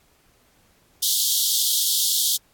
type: high-pass noise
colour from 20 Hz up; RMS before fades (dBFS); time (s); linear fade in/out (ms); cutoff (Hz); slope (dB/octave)
pink; -21; 1.02-2.37; 10; 3200; 96
effects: pink hiss -60 dBFS RMS until 2.53 s + AAC 64 kbps